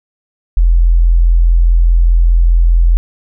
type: tone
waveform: sine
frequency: 42.42 Hz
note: F1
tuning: 50 cents flat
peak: -5 dBFS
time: 0.57-2.97 s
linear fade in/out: 0 ms
effects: none

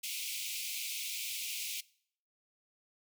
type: high-pass noise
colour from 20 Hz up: pink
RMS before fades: -39 dBFS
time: 0.03-1.81 s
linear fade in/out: 10 ms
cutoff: 2200 Hz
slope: 96 dB/octave
effects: noise-tail reverb RT60 0.6 s tail -22 dB re dry

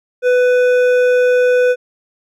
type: tone with hard clipping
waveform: sine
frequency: 497.4 Hz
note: B4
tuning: 12 cents sharp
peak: -11 dBFS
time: 0.22-1.76 s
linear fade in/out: 50 ms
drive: 9 dB
effects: none

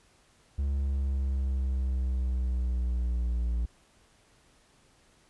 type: exponential sweep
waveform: triangle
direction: down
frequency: 69.9 to 58.27 Hz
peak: -24 dBFS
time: 0.58-3.66 s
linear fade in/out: 10 ms
effects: pink hiss -63 dBFS RMS until 5.29 s + resampled to 24000 Hz

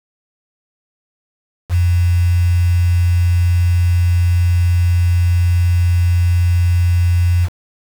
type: tone with quantisation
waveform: sine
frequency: 87.9 Hz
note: F2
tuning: 12 cents sharp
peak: -10 dBFS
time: 1.69-7.49 s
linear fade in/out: 50 ms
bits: 5
effects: none

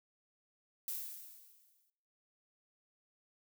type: noise with exponential decay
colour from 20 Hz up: violet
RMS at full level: -38 dBFS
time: 0.88-1.9 s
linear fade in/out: 1 ms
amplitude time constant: 220 ms
effects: noise-tail reverb RT60 0.9 s tail -22 dB re dry

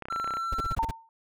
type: clicks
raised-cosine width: 0.5 ms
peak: -22 dBFS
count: 11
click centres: 0.023 / 0.055 / 0.085 / 0.125 / 0.161 / 0.199 / 0.244 / 0.276 / 0.307 / 0.338 / 0.37 s
type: tone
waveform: triangle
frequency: 1347 Hz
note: E6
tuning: 37 cents sharp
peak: -27 dBFS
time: 0.1-0.75 s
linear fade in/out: 5 ms
type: noise bursts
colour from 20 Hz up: brown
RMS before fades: -29 dBFS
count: 7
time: 0.52-0.911 s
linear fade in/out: 5 ms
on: 25 ms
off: 36 ms
type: tone with exponential decay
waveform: sine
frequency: 906 Hz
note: A#5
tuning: 50 cents flat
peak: -21 dBFS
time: 0.79-1.09 s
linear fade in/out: 1 ms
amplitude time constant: 65 ms
effects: none

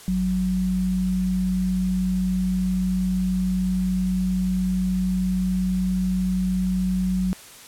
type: tone pair together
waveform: sine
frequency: 51.91 / 185 Hz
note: G#1 / F#3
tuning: 0 / 0 cents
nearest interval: octave + minor seventh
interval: 2200 cents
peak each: -29 / -20 dBFS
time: 0.08-7.33 s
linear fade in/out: 0 ms
effects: white hiss -44 dBFS RMS until 7.67 s + low-pass 12000 Hz 12 dB/octave

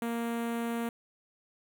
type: tone with notch filter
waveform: sawtooth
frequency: 233.1 Hz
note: A#3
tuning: in tune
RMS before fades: -33 dBFS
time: 0.02-0.89 s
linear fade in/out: 2 ms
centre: 5000 Hz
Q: 0.74
effects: none

